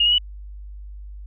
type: tone with pitch steps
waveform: sine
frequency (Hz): 2846 / 2899 / 2953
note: F7 / F#7 / F#7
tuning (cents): +32 / -36 / -4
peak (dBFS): -14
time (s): 0-0.183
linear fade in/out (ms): 5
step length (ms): 61
effects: added 50 Hz sine -34 dBFS peak until 1.26 s